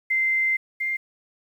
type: tone pair in turn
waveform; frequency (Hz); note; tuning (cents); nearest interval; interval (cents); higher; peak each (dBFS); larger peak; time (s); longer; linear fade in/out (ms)
sine; 2080 / 2103; C7 / C7; -11 / +8; unison; 19; second; -19 / -23; first; 0.1-0.57 / 0.8-0.97; first; 10
effects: 9-bit